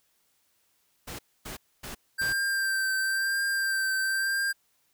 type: noise bursts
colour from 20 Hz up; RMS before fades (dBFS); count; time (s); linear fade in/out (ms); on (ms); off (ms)
pink; -39; 4; 1.07-2.33; 10; 120; 260
type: tone with vibrato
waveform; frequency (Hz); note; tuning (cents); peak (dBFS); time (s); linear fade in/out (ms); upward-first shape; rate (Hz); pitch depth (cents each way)
square; 1574; G6; +7; -26; 2.18-4.53; 20; triangle; 0.99; 29
effects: white hiss -70 dBFS RMS until 4.93 s